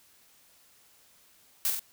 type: noise with echo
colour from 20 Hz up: blue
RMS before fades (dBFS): -27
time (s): 1.65-1.7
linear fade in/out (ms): 0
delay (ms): 47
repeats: 2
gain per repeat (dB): -4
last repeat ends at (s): 1.794
effects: white hiss -61 dBFS RMS until 1.92 s